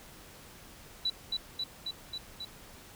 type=tone with echo; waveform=sine; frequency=3951 Hz; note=B7; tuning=in tune; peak=-27 dBFS; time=1.05-1.1 s; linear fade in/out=5 ms; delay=270 ms; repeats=5; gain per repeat=-2 dB; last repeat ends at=2.45 s; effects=pink hiss -52 dBFS RMS until 2.95 s